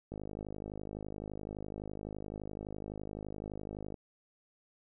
click train, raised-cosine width 2 ms, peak -28 dBFS, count 199, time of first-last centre 0.12-3.942 s, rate 51.8 Hz, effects none

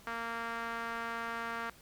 sawtooth tone with band-pass filter, 231 Hz, A#3, 16 cents flat, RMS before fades -38 dBFS, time 0.07-1.7 s, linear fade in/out 2 ms, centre 1400 Hz, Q 2, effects pink hiss -58 dBFS RMS until 1.81 s + MP3 96 kbps

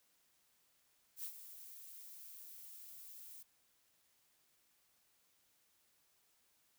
violet noise with ADSR envelope, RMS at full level -43 dBFS, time 1.16-3.43 s, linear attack 81 ms, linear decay 72 ms, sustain -11 dB, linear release 7 ms, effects white hiss -75 dBFS RMS until 6.78 s

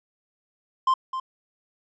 triangle tone with echo, 1046 Hz, C6, 1 cent flat, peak -15 dBFS, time 0.87-0.94 s, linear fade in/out 5 ms, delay 260 ms, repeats 1, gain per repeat -10 dB, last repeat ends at 1.2 s, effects resampled to 16000 Hz

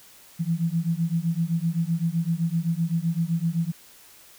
sine beating tone pair, 162.9 / 170.7 Hz, E3 / F3, -20 / -39 cents, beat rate 7.8 Hz, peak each -25 dBFS, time 0.39-3.72 s, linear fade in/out 20 ms, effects white hiss -51 dBFS RMS until 4.38 s

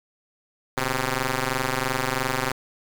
5% pulse ring-modulated tone, 129.5 Hz, C3, 17 cents flat, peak -9 dBFS, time 0.77-2.52 s, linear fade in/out 5 ms, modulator 659 Hz, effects 8-bit

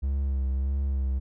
triangle tone with vibrato, 67.5 Hz, C#2, 45 cents flat, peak -22 dBFS, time 0.02-1.2 s, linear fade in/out 20 ms, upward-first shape sine, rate 1.6 Hz, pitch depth 41 cents each way, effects none

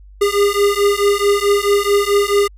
square beating tone pair, 403.2 / 407.8 Hz, G4 / G#4, +49 / -32 cents, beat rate 4.6 Hz, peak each -16 dBFS, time 0.21-2.48 s, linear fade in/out 10 ms, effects added 49 Hz sine -38 dBFS peak until 2.57 s + resampled to 32000 Hz

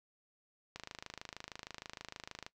click train, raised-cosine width 0.2 ms, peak -26 dBFS, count 46, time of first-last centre 0.76-2.465 s, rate 26.4 Hz, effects noise-tail reverb RT60 0.1 s tail -18 dB re dry

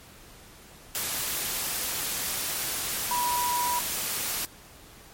sine tone in noise, 975 Hz, B5, 23 cents flat, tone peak -25 dBFS, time 3.11-3.79 s, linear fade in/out 0 ms, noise white, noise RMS -30 dBFS, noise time 0.95-4.45 s, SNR +2 dB, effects pink hiss -50 dBFS RMS until 5.13 s + MP3 64 kbps

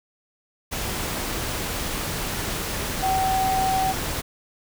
sine tone in noise, 762 Hz, G5, 49 cents flat, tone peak -20 dBFS, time 3.02-3.93 s, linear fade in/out 20 ms, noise pink, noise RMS -28 dBFS, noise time 0.71-4.22 s, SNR +5 dB, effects none

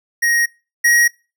square tone pair in turn, 1878 / 1893.2 Hz, A#6 / A#6, +12 / +26 cents, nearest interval unison, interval 14 cents, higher second, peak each -14 / -11 dBFS, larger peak second, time 0.22-0.46 / 0.84-1.08 s, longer neither, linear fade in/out 10 ms, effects noise-tail reverb RT60 0.3 s tail -23 dB re dry

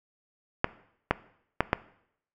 clicks, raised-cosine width 0.5 ms, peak -6 dBFS, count 4, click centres 0.644 / 1.11 / 1.606 / 1.731 s, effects noise-tail reverb RT60 0.7 s tail -18 dB re dry

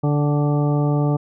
harmonic tone with a mistuned harmonic, 146.1 Hz, D3, 9 cents flat, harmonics 1 / 2 / 3 / 4 / 5 / 6 / 8, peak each -17 / -23 / -27 / -29 / -31 / -33 / -35 dBFS, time 0.03-1.17 s, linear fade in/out 10 ms, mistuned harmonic 5, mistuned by +29 cents, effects none

